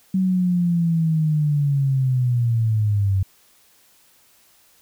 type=linear sweep; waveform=sine; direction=down; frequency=190 to 94.2 Hz; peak=-16 dBFS; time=0.14-3.23 s; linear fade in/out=5 ms; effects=white hiss -56 dBFS RMS until 4.81 s